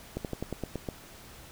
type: slowing click train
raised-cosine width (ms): 2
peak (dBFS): -19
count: 8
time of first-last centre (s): 0.17-0.888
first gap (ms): 78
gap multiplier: 1.09
effects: pink hiss -50 dBFS RMS until 1.51 s